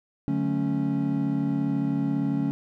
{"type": "chord", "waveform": "triangle", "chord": "D major seventh", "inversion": "none", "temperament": "equal with one note detuned", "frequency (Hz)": [146.83, 185, 219.4, 277.2], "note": ["D3", "F#3", "A3", "C#4"], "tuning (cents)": [0, 0, -5, 0], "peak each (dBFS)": [-27, -30, -28, -24], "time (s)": [0.28, 2.51], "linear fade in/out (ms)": 0, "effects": []}